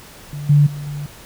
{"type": "tone with level steps", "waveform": "sine", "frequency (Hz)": 145.8, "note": "D3", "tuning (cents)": -12, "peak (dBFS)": [-25, -8, -26, -24], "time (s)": [0.33, 1.06], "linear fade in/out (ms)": 2, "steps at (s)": [0.49, 0.66, 0.86], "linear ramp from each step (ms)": 10, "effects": ["pink hiss -41 dBFS RMS until 1.25 s"]}